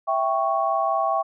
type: chord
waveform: sine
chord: C# diminished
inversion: first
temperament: equal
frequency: 659.3 / 784 / 1108.7 Hz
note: E5 / G5 / C#6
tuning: 0 / 0 / 0 cents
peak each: -24 dBFS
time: 0.07-1.23 s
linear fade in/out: 20 ms
effects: none